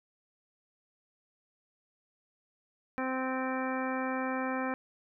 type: harmonic tone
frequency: 260 Hz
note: C4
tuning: 11 cents flat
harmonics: 1 / 2 / 3 / 4 / 5 / 6 / 7 / 9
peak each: -34 / -37 / -39 / -40 / -41 / -42 / -42 / -44 dBFS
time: 2.98-4.74 s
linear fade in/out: 0 ms
effects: none